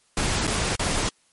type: noise with dropouts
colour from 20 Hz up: pink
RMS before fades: -24 dBFS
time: 0.17-1.09 s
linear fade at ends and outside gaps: 2 ms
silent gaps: 0.47-0.476 / 0.755-0.794 s
effects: white hiss -63 dBFS RMS until 1.32 s + MP3 48 kbps